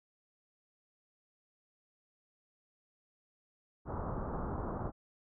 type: low-pass noise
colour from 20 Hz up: pink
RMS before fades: -38 dBFS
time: 3.85-4.92 s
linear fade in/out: 50 ms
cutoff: 1300 Hz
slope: 48 dB/octave
effects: none